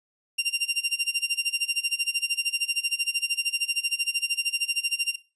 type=tone with tremolo; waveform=sawtooth; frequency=2778 Hz; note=F7; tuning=10 cents flat; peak=-17 dBFS; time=0.38-5.16 s; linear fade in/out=10 ms; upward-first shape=sine; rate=13 Hz; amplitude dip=100%; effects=noise-tail reverb RT60 0.3 s tail -18 dB re dry + resampled to 24000 Hz